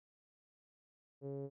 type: tone with low-pass filter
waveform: sawtooth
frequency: 138.59 Hz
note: C#3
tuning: in tune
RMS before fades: -43 dBFS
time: 1.21-1.5 s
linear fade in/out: 50 ms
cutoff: 460 Hz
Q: 5
effects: none